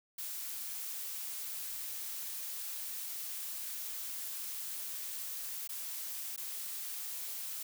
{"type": "noise with dropouts", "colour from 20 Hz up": "blue", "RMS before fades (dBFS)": -41, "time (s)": [0.18, 7.63], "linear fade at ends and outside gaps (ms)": 5, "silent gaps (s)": [[5.676, 5.691], [6.363, 6.376]], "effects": []}